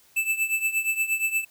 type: tone with tremolo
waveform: square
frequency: 2637 Hz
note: E7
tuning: in tune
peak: -20 dBFS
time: 0.16-1.45 s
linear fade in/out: 10 ms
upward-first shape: triangle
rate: 8.5 Hz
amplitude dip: 85%
effects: white hiss -58 dBFS RMS until 1.5 s